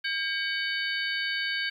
harmonic tone with a mistuned harmonic, 750 Hz, F#5, 23 cents sharp, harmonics 2 / 3 / 4 / 5 / 6, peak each -30 / -34 / -35 / -39 / -36 dBFS, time 0.04-1.7 s, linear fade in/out 10 ms, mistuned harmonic 2, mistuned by +120 cents, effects 10-bit

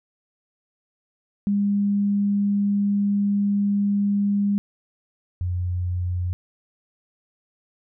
sine tone pair in turn, 202.2 / 89.4 Hz, G#3 / F2, -46 / +41 cents, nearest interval octave + major second, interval 1413 cents, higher first, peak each -18 / -22 dBFS, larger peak first, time 1.47-4.58 / 5.41-6.33 s, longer first, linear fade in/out 0 ms, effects none

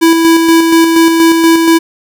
square tone with tremolo, 329.6 Hz, E4, in tune, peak -4 dBFS, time 0.01-1.79 s, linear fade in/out 20 ms, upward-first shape square, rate 4.2 Hz, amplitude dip 35%, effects none

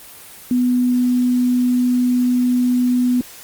sine tone, 247.9 Hz, B3, 7 cents sharp, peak -13 dBFS, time 0.51-3.21 s, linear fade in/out 2 ms, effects white hiss -39 dBFS RMS until 3.43 s + Opus 24 kbps

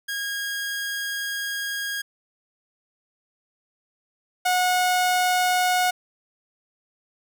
sawtooth tone pair in turn, 1634 / 728.7 Hz, G#6 / F#5, -29 / -27 cents, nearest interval octave + major second, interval 1398 cents, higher first, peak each -23 / -15 dBFS, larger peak second, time 0.08-2.02 / 4.45-5.91 s, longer first, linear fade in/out 10 ms, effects none

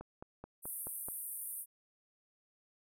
click train, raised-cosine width 1 ms, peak -32 dBFS, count 6, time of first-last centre 0.01-1.085 s, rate 4.65 Hz
pink band-pass noise, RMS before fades -43 dBFS, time 0.62-1.66 s, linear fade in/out 50 ms, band 9000 to 15000 Hz, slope 96 dB/octave
effects none

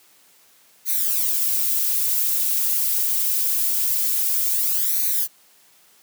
violet noise with flanger, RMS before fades -21 dBFS, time 0.85-5.28 s, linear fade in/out 50 ms, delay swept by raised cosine 0.48 to 6.28 ms, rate 0.24 Hz, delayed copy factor +0.9, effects white hiss -55 dBFS RMS until 6.02 s + high-pass 150 Hz 12 dB/octave

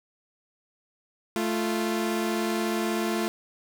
sawtooth tone pair together, 219.1 / 346.8 Hz, A3 / F4, -7 / -12 cents, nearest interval minor sixth, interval 795 cents, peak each -24 dBFS, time 1.36-3.28 s, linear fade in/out 0 ms, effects none

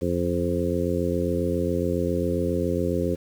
harmonic tone with a mistuned harmonic, 87.31 Hz, F2, in tune, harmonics 1 / 2 / 3 / 4 / 5 / 6, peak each -29 / -29 / -29 / -29 / -29 / -29 dBFS, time 0.01-3.16 s, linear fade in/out 20 ms, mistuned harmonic 1, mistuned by -21 cents, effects 8-bit

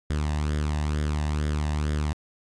sawtooth tone with flanger, 75 Hz, D2, 37 cents sharp, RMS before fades -26 dBFS, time 0.1-2.13 s, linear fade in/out 0 ms, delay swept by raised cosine 0.58 to 1.11 ms, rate 2.2 Hz, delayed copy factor +0.6, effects resampled to 22050 Hz

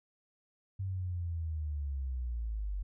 sine linear sweep, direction down, 97.3 to 46.56 Hz, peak -33 dBFS, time 0.79-2.83 s, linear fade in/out 10 ms, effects none

